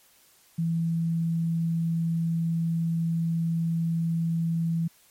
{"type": "tone", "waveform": "sine", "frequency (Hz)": 165.7, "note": "E3", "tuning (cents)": 9, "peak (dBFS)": -23, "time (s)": [0.58, 4.88], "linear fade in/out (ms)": 10, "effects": ["white hiss -59 dBFS RMS until 5.1 s", "MP3 64 kbps"]}